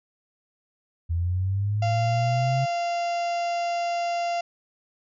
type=linear sweep; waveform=sine; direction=up; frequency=82.41 to 134.8 Hz; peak=-22 dBFS; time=1.09-2.66 s; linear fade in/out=20 ms
type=harmonic tone; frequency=691 Hz; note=F5; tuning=19 cents flat; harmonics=1 / 2 / 3 / 4 / 5 / 6 / 7 / 8 / 9 / 10; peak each=-24 / -42 / -40 / -38 / -49 / -51 / -43 / -47 / -51 / -50 dBFS; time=1.82-4.41 s; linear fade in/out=5 ms
effects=none